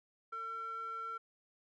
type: tone with band-pass filter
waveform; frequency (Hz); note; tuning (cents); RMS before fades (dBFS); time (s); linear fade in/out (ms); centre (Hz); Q
square; 451.8; A4; +46; -42; 0.32-1.18; 10; 1300; 7.4
effects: none